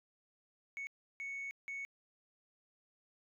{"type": "tone bursts at uneven times", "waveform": "sine", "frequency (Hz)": 2217, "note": "C#7", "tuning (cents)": 0, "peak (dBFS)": -38, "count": 3, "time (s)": [[0.77, 0.87], [1.2, 1.51], [1.68, 1.85]], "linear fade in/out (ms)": 0, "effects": ["tanh soft clip ceiling -38 dBFS"]}